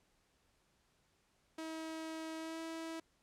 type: tone with pitch glide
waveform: sawtooth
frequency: 320.4 to 325.8 Hz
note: E4 to E4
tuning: -49 to -20 cents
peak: -38 dBFS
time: 1.58-3 s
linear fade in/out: 5 ms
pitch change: +29 cents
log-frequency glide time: 2.37-2.59 s
effects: pink hiss -75 dBFS RMS until 3.22 s + low-pass 10000 Hz 12 dB/octave